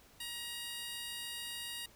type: tone with high-pass filter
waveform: 15% pulse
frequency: 947 Hz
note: A#5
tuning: 27 cents sharp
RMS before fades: -43 dBFS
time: 0.2-1.86 s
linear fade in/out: 5 ms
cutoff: 3000 Hz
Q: 0.64
effects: pink hiss -62 dBFS RMS until 1.95 s